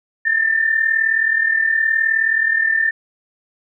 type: tone pair together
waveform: sine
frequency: 1760 / 1799.1 Hz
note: A6 / A6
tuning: 0 / +38 cents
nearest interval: unison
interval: 38 cents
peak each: -20 / -15 dBFS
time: 0.25-2.91 s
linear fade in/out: 10 ms
effects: none